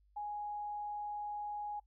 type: tone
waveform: sine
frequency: 830.6 Hz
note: G#5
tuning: in tune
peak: -38 dBFS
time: 0.16-1.8 s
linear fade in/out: 10 ms
effects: noise-tail reverb RT60 0.1 s tail -21 dB re dry + added 50 Hz sine -66 dBFS peak until 1.86 s